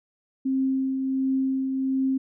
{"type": "tone with tremolo", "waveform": "sine", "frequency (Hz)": 265.4, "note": "C4", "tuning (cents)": 25, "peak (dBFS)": -20, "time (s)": [0.45, 2.18], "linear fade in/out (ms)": 10, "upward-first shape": "triangle", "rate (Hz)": 1.4, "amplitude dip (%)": 40, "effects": []}